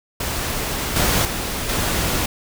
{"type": "noise with level steps", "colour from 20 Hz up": "pink", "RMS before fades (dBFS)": [-24, -18, -25, -21], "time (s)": [0.2, 2.26], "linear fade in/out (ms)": 5, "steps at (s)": [0.96, 1.25, 1.69], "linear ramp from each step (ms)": 2, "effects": []}